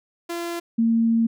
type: tone pair in turn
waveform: sawtooth / sine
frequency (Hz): 341.8 / 228.4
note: F4 / A#3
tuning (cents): -37 / -35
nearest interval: perfect fifth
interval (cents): 698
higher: first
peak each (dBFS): -23 / -16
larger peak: second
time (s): 0.29-0.6 / 0.78-1.27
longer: second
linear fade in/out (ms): 10
effects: none